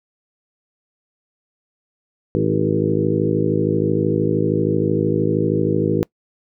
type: harmonic tone with a mistuned harmonic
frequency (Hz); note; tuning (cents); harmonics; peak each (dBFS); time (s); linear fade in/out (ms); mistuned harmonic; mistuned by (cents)
53; G#1; +36; 2 / 3 / 4 / 5 / 6 / 7 / 8 / 9; -25 / -22 / -25 / -27 / -22 / -23 / -25 / -24; 2.35-6.03; 0; 7; +38
effects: noise-tail reverb RT60 0.1 s tail -24 dB re dry